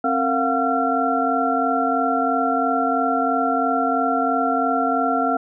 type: tone cluster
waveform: sine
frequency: 268 / 458.7 / 695 / 738 / 1362 Hz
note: C4 / A#4 / F5 / F#5 / F6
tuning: +42 / -28 / -9 / -5 / -44 cents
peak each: -23 / -27 / -22 / -25 / -23 dBFS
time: 0.04-5.37 s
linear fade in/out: 5 ms
effects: none